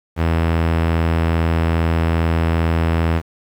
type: tone with low-pass filter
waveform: sawtooth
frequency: 82.41 Hz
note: E2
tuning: in tune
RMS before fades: -17 dBFS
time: 0.16-3.22 s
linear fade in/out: 50 ms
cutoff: 2400 Hz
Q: 1
effects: 7-bit